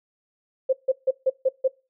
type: tone bursts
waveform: sine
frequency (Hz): 525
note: C5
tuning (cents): +6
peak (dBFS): -16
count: 6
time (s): 0.69-1.68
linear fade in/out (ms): 10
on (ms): 40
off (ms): 150
effects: noise-tail reverb RT60 0.3 s tail -23 dB re dry